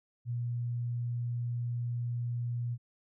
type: tone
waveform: sine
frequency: 120 Hz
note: B2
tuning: 49 cents flat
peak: -31 dBFS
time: 0.25-2.78 s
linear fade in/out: 50 ms
effects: none